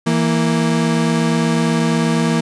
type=tone pair together; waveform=35% pulse; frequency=164.81 / 233.1 Hz; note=E3 / A#3; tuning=0 / 0 cents; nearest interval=tritone; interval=600 cents; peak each=-15 dBFS; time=0.06-2.41 s; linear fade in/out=10 ms; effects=resampled to 22050 Hz